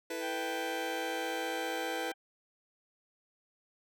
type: chord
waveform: sawtooth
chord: E suspended fourth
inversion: none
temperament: just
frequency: 329.6 / 439.5 / 494.4 Hz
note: E4 / A4 / B4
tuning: 0 / -2 / +2 cents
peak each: -36 / -39 / -34 dBFS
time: 0.1-2.12 s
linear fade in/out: 5 ms
type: harmonic tone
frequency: 784 Hz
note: G5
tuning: in tune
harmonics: 1 / 2 / 3 / 4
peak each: -39 / -42 / -47 / -46 dBFS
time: 0.2-2.14 s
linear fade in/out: 50 ms
effects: none